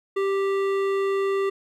sine tone with hard clipping, 392 Hz, G4, in tune, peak -23 dBFS, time 0.16-1.5 s, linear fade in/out 10 ms, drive 13 dB, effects none

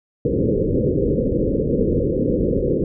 white low-pass noise, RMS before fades -19 dBFS, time 0.25-2.84 s, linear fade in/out 2 ms, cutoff 530 Hz, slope 96 dB/octave, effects none

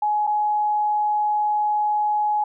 sine tone with dropouts, 841 Hz, G#5, 22 cents sharp, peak -18 dBFS, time 0.02-2.44 s, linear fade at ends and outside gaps 5 ms, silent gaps 0.269-0.273 s, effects none

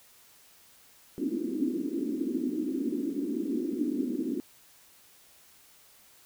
white band-pass noise, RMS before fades -31 dBFS, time 1.18-4.4 s, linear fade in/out 0 ms, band 240 to 330 Hz, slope 48 dB/octave, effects white hiss -58 dBFS RMS until 6.25 s

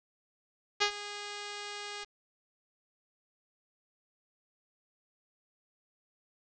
5% pulse tone with ADSR envelope, 411.4 Hz, G#4, 16 cents flat, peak -12 dBFS, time 0.8-2.05 s, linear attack 21 ms, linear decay 86 ms, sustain -16 dB, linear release 18 ms, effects resampled to 16000 Hz + 9-bit

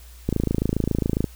click train, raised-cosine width 3 ms, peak -8 dBFS, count 27, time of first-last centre 0.29-1.242 s, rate 27.3 Hz, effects added 60 Hz sine -42 dBFS peak until 1.35 s + white hiss -51 dBFS RMS until 1.35 s

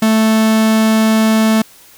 45% pulse tone, 220 Hz, A3, in tune, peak -9 dBFS, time 0.02-1.62 s, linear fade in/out 5 ms, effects white hiss -43 dBFS RMS until 1.97 s

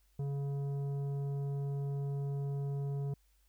sine tone with tanh clipping, 140.3 Hz, C#3, 21 cents sharp, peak -35 dBFS, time 0.19-3.14 s, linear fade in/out 5 ms, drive 10 dB, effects added 50 Hz sine -67 dBFS peak until 3.48 s + white hiss -75 dBFS RMS until 3.48 s

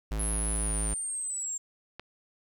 square tone, 53.2 Hz, G#1, 42 cents sharp, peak -30 dBFS, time 0.11-0.94 s, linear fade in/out 5 ms
sine linear sweep, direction down, 10830 to 7370 Hz, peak -31 dBFS, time 0.19-1.58 s, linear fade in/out 10 ms
click, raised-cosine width 0.3 ms, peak -24 dBFS, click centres 1.996 s
effects 10-bit

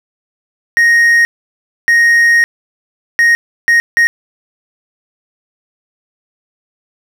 triangle tone bursts at uneven times, 1868 Hz, A#6, 3 cents sharp, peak -4 dBFS, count 5, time 0.77-1.25 / 1.88-2.44 / 3.19-3.35 / 3.68-3.8 / 3.97-4.07 s, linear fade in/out 0 ms, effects none

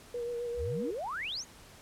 sine tone with vibrato, 477.5 Hz, A#4, 42 cents sharp, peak -33 dBFS, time 0.14-0.91 s, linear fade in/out 5 ms, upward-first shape sine, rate 7.6 Hz, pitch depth 27 cents each way
sine exponential sweep, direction up, 55 to 7090 Hz, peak -34 dBFS, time 0.56-1.45 s, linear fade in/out 50 ms
effects pink hiss -54 dBFS RMS until 1.81 s + low-pass 12000 Hz 12 dB/octave

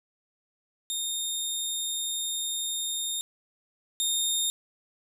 20% pulse tone pair in turn, 3671 / 3671 Hz, A#7 / A#7, -27 / -27 cents, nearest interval unison, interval 0 cents, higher neither, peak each -23 / -19 dBFS, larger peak second, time 0.9-3.21 / 4-4.5 s, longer first, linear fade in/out 0 ms, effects none

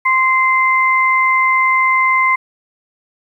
sine tone pair together, 1046.5 / 2077 Hz, C6 / C7, 0 / -13 cents, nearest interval octave, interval 1187 cents, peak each -13 dBFS, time 0.05-2.36 s, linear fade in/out 10 ms, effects 8-bit

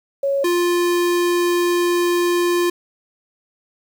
sine / square tone pair in turn, 554.4 / 349.9 Hz, C#5 / F4, 0 / +3 cents, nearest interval minor sixth, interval 797 cents, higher first, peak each -16 dBFS, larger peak neither, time 0.23-0.44 / 0.44-2.7 s, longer second, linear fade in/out 5 ms, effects 8-bit

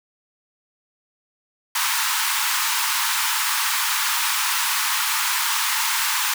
pink high-pass noise, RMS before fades -22 dBFS, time 1.75-6.34 s, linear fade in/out 5 ms, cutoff 860 Hz, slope 96 dB/octave, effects none

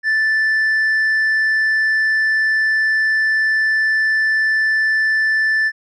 triangle tone with tanh clipping, 1759 Hz, A6, 1 cent flat, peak -14 dBFS, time 0.03-5.72 s, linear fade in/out 50 ms, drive 7 dB, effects none

